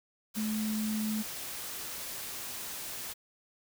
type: tone in noise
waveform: sine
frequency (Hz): 215.8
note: A3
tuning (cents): -33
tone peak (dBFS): -30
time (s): 0.36-1.23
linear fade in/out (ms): 20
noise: white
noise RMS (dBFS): -40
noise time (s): 0.34-3.14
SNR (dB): +7
effects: none